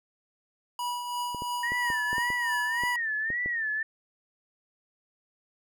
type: tone with tremolo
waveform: square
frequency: 973 Hz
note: B5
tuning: 26 cents flat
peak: -29 dBFS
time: 0.79-2.96 s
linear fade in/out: 2 ms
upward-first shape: triangle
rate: 3 Hz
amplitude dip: 50%
type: clicks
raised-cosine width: 2 ms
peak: -25 dBFS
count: 10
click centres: 1.347 / 1.421 / 1.72 / 1.902 / 2.13 / 2.182 / 2.303 / 2.836 / 3.303 / 3.46 s
type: tone with vibrato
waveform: sine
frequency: 1837 Hz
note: A#6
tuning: 26 cents flat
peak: -27 dBFS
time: 1.63-3.83 s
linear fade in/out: 5 ms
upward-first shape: sine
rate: 1.8 Hz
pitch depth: 120 cents each way
effects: none